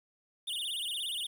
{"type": "tone with vibrato", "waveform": "square", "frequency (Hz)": 3233, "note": "G#7", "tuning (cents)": -47, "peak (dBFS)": -34, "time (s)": [0.47, 1.27], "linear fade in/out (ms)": 10, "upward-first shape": "sine", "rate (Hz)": 17, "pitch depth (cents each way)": 230, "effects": ["10-bit"]}